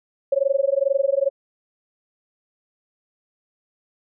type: tone with amplitude modulation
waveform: sine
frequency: 550 Hz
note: C#5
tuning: 14 cents flat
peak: -13 dBFS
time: 0.32-1.3 s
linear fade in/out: 5 ms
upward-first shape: sine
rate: 22.3 Hz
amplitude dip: 100%
effects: none